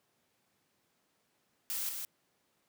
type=noise with echo; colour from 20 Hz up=blue; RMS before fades=-36 dBFS; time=1.7-1.89 s; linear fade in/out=0 ms; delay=160 ms; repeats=1; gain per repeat=-4 dB; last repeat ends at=2.05 s; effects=pink hiss -75 dBFS RMS until 2.68 s + high-pass 150 Hz 12 dB/octave